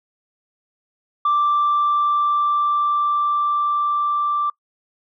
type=tone with level ramp; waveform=sine; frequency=1174.7 Hz; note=D6; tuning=in tune; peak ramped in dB=-13 to -17 dBFS; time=1.25-4.5 s; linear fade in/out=5 ms; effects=noise-tail reverb RT60 0.1 s tail -23 dB re dry + tanh soft clip ceiling -12 dBFS